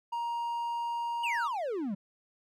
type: tone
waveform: triangle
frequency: 940 Hz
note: A#5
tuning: 14 cents sharp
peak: -29 dBFS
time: 0.12-1.48 s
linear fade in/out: 10 ms
type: exponential sweep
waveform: triangle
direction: down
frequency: 2989 to 183.8 Hz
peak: -29 dBFS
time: 1.23-1.95 s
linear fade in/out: 10 ms
effects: none